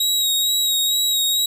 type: tone with vibrato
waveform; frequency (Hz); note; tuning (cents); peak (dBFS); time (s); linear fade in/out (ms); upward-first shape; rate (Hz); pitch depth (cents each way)
sawtooth; 3813; A#7; +38; -14; 0-1.46; 5; sine; 2.2; 26
effects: none